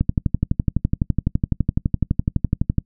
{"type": "click train", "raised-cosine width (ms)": 5, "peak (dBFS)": -5, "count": 34, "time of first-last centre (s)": [0.01, 2.783], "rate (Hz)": 11.9, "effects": ["noise-tail reverb RT60 0.1 s tail -23 dB re dry"]}